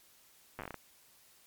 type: slowing click train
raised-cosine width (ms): 0.5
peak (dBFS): -26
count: 9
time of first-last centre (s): 0.59-0.743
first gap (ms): 8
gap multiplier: 1.24
effects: white hiss -63 dBFS RMS until 1.46 s + MP3 96 kbps